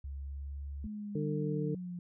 sine tone with pitch glide, 69.3 to 70.59 Hz, C#2 to C#2, 0 to +32 cents, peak -38 dBFS, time 0.04-0.87 s, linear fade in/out 5 ms, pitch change +32 cents, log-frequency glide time 0.22-0.63 s
sine linear sweep, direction down, 214 to 174.61 Hz, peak -38 dBFS, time 0.84-1.99 s, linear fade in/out 2 ms
harmonic tone, 150 Hz, D3, 37 cents sharp, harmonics 1 / 2 / 3, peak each -34 / -38 / -37 dBFS, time 1.15-1.75 s, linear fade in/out 5 ms
effects none

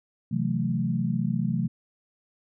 sine chord, F# half-diminished seventh, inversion second, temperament equal, 130.81 / 164.81 / 185 / 220 Hz, C3 / E3 / F#3 / A3, 0 / 0 / 0 / 0 cents, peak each -29 dBFS, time 0.31-1.68 s, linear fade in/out 10 ms, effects none

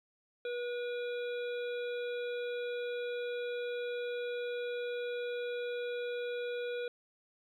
harmonic tone, 484.8 Hz, B4, 32 cents flat, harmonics 1 / 3 / 5 / 7 / 8, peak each -35 / -45 / -49 / -52 / -53 dBFS, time 0.45-6.88 s, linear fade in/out 2 ms, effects 12-bit

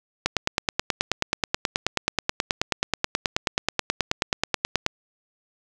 click train, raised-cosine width 0.2 ms, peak -3 dBFS, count 44, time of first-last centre 0.26-4.864 s, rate 9.34 Hz, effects none

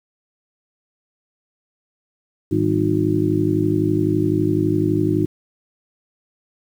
harmonic tone with a mistuned harmonic, 51.91 Hz, G#1, in tune, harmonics 2 / 3 / 4 / 5 / 6 / 7, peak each -23 / -24 / -28 / -29 / -19 / -22 dBFS, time 2.51-5.26 s, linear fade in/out 10 ms, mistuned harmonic 4, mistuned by -110 cents, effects 8-bit

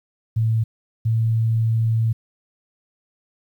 sine tone pair in turn, 112.1 / 112.94 Hz, A2 / A2, +33 / +46 cents, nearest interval unison, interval 13 cents, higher second, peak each -16 dBFS, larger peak neither, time 0.36-0.64 / 1.05-2.13 s, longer second, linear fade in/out 10 ms, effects 9-bit

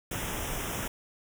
pink band-stop noise, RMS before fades -34 dBFS, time 0.11-0.88 s, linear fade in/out 5 ms, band 3600 to 5300 Hz, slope 96 dB/octave, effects none

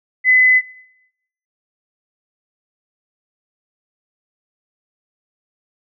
sine tone, 2017 Hz, B6, 36 cents sharp, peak -8 dBFS, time 0.24-0.62 s, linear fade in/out 50 ms, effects noise-tail reverb RT60 0.9 s tail -23 dB re dry

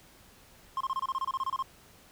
triangle tone bursts, 1063 Hz, C6, 27 cents sharp, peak -26 dBFS, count 14, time 0.77-1.625 s, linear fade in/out 2 ms, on 36 ms, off 27 ms, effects pink hiss -57 dBFS RMS until 2.11 s

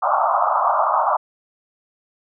white band-pass noise, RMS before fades -18 dBFS, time 0.02-1.17 s, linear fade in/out 10 ms, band 600 to 1300 Hz, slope 96 dB/octave, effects none

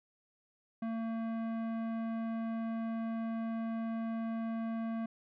sine tone with tanh clipping, 226.4 Hz, A3, 50 cents sharp, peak -36 dBFS, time 0.82-5.06 s, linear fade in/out 5 ms, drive 15 dB, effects none

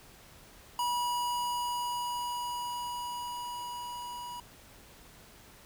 square tone with level ramp, 970 Hz, B5, 31 cents flat, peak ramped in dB -29 to -40 dBFS, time 0.79-4.4 s, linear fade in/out 2 ms, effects pink hiss -55 dBFS RMS until 5.65 s

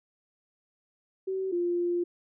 sine tone pair in turn, 380.6 / 349.2 Hz, F#4 / F4, +49 / 0 cents, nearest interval minor second, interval 149 cents, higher first, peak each -28 / -25 dBFS, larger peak second, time 1.27-1.52 / 1.52-2.04 s, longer second, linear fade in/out 10 ms, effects none

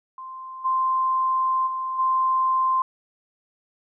sine tone with level steps, 1044 Hz, C6, 4 cents flat, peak -34 / -19 / -25 / -18 dBFS, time 0.18-2.82 s, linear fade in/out 2 ms, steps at 0.64 / 1.66 / 1.98 s, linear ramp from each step 20 ms, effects none

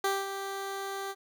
15% pulse tone with ADSR envelope, 392 Hz, G4, in tune, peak -19 dBFS, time 0.04-1.15 s, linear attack 4 ms, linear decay 210 ms, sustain -9 dB, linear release 46 ms, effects none

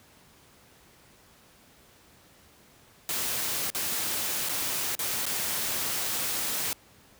white noise with dropouts, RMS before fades -30 dBFS, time 3.09-6.73 s, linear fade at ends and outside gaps 1 ms, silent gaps 3.702-3.748 / 4.488-4.493 / 4.952-4.991 / 5.255-5.264 s, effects pink hiss -57 dBFS RMS until 7.19 s + high-pass 60 Hz 12 dB/octave

